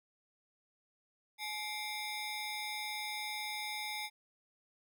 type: ring-modulated tone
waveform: 20% pulse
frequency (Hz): 1480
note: F#6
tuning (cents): 0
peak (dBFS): -30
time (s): 1.38-4.1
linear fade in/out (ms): 50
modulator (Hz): 629
effects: none